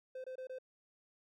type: tone bursts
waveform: triangle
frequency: 516 Hz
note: C5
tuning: 24 cents flat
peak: -40 dBFS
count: 4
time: 0.15-0.586 s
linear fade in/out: 5 ms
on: 91 ms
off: 24 ms
effects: none